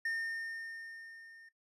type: tone with level ramp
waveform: triangle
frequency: 1821 Hz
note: A#6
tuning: 41 cents flat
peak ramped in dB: -30 to -52 dBFS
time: 0.05-1.49 s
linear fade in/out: 5 ms
effects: noise-tail reverb RT60 0.2 s tail -21 dB re dry + resampled to 32000 Hz